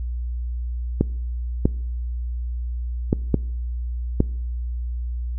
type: clicks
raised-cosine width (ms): 3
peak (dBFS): -3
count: 5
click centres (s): 1.01 / 1.655 / 3.129 / 3.343 / 4.204
effects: noise-tail reverb RT60 0.7 s tail -24 dB re dry + added 60 Hz sine -24 dBFS peak until 5.38 s